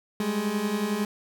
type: beating tone pair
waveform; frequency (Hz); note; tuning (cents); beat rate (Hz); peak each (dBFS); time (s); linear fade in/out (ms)
30% pulse; 200 / 211; G3 / G#3; +35 / +28; 11; -28 / -24; 0.2-1.05; 2
effects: none